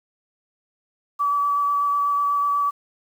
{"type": "tone with vibrato", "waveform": "sine", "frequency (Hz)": 1148, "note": "D6", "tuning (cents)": -40, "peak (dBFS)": -18, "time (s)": [1.19, 2.71], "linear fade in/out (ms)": 20, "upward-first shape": "square", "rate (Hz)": 8.1, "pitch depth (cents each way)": 8, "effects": ["8-bit"]}